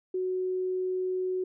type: tone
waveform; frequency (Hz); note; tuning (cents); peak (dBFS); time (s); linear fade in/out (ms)
sine; 370; F#4; 0; -27; 0.14-1.44; 5
effects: none